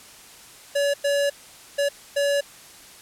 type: tone bursts at uneven times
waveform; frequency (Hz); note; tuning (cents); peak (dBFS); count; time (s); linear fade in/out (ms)
square; 568; C#5; +42; -20; 4; 0.75-0.94 / 1.04-1.3 / 1.78-1.89 / 2.16-2.41; 10
effects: white hiss -46 dBFS RMS until 3.01 s + low-pass 11000 Hz 12 dB/octave